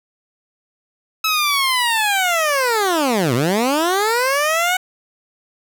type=linear two-way sweep; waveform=15% pulse; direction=down then up; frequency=1303 to 112.4 to 748 Hz; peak=-9 dBFS; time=1.24-4.77 s; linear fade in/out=5 ms; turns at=3.34 s; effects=none